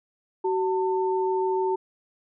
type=tone pair together; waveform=sine; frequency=377.2 / 896.6 Hz; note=F#4 / A5; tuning=+33 / +32 cents; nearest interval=octave + minor third; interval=1499 cents; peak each=-23 / -27 dBFS; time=0.44-1.76 s; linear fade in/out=10 ms; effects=none